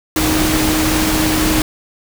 sine tone in noise, 312 Hz, D#4, 5 cents sharp, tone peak -16 dBFS, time 0.16-1.62 s, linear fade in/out 2 ms, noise pink, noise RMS -17 dBFS, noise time 0.16-1.62 s, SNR -2 dB, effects none

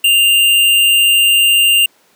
square tone with amplitude modulation, 2794 Hz, F7, in tune, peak -7 dBFS, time 0.04-1.86 s, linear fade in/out 5 ms, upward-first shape sine, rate 196 Hz, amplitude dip 30%, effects pink hiss -52 dBFS RMS until 2.15 s + high-pass 300 Hz 12 dB/octave

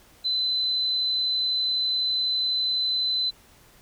sine tone, 4032 Hz, B7, 35 cents sharp, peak -22 dBFS, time 0.24-3.31 s, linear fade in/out 20 ms, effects pink hiss -55 dBFS RMS until 3.81 s

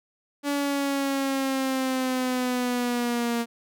sawtooth linear sweep, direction down, 286.7 to 233.1 Hz, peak -20 dBFS, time 0.43-3.46 s, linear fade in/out 50 ms, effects none

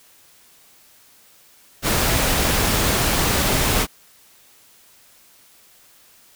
pink noise, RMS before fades -19 dBFS, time 1.82-3.87 s, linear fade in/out 50 ms, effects white hiss -52 dBFS RMS until 6.35 s

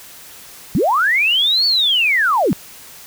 sine linear two-way sweep, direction up then down, 131.8 to 4510 to 131.8 Hz, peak -12 dBFS, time 0.75-2.53 s, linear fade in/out 0 ms, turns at 1.66 s, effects white hiss -39 dBFS RMS until 3.06 s

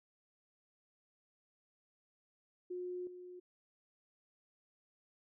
sine tone with level steps, 360 Hz, F#4, 47 cents flat, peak -39 / -48 dBFS, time 2.7-3.4 s, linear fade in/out 10 ms, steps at 3.07 s, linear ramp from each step 2 ms, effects none

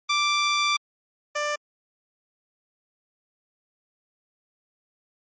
15% pulse tone pair in turn, 1174.7 / 592.1 Hz, D6 / D5, 0 / +14 cents, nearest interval octave, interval 1186 cents, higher first, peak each -14 / -18 dBFS, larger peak first, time 0.09-0.77 / 1.35-1.56 s, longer first, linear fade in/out 10 ms, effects MP3 32 kbps

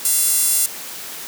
sawtooth tone with high-pass filter, 688 Hz, F5, 26 cents flat, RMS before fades -17 dBFS, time 0.05-0.66 s, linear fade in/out 2 ms, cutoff 9200 Hz, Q 1.5, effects white hiss -32 dBFS RMS until 1.27 s + high-pass 150 Hz 12 dB/octave

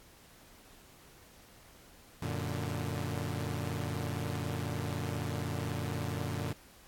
sawtooth chord, Gb augmented, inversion none, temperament equal, 92.5 / 116.54 / 146.83 Hz, Gb2 / Bb2 / D3, 0 / 0 / 0 cents, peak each -34 dBFS, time 2.22-6.53 s, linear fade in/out 5 ms, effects pink hiss -58 dBFS RMS until 6.87 s + AAC 64 kbps

